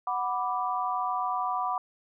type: chord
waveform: sine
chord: B minor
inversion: second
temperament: equal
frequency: 740 / 987.8 / 1174.7 Hz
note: F#5 / B5 / D6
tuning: 0 / 0 / 0 cents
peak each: -31 / -31 / -31 dBFS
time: 0.07-1.78 s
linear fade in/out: 2 ms
effects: none